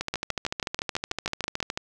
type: two click trains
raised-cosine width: 0.2 ms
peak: -11 / -10 dBFS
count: 25 / 10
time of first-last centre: 0.01-1.775 / 0.14-1.603 s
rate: 13.6 / 6.15 Hz
effects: none